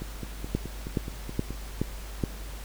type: two click trains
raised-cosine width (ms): 3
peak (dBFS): -22 / -12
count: 8 / 5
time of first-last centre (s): 0.02-1.506 / 0.55-2.238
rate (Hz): 4.71 / 2.37
effects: added 50 Hz sine -37 dBFS peak until 2.64 s + pink hiss -45 dBFS RMS until 2.64 s